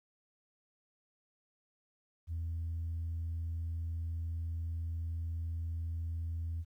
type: tone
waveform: sine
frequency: 82.9 Hz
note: E2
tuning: 10 cents sharp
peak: -33 dBFS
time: 2.27-6.65 s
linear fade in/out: 50 ms
effects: tanh soft clip ceiling -32 dBFS + 12-bit